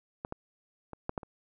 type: clicks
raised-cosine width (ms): 1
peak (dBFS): -21 / -22 / -27 / -17 / -18 / -30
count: 6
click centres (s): 0.249 / 0.324 / 0.933 / 1.094 / 1.178 / 1.232
effects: none